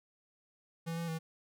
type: tone with pitch steps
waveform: square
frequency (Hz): 165.7 / 168 / 161.9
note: E3 / E3 / E3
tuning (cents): +9 / +33 / -31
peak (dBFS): -36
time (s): 0.86-1.19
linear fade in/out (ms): 20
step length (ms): 110
effects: none